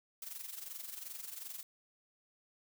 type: noise with amplitude modulation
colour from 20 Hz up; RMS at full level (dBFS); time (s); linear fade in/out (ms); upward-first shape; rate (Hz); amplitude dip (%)
blue; -43; 0.22-1.63; 2; sine; 22.7; 70
effects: none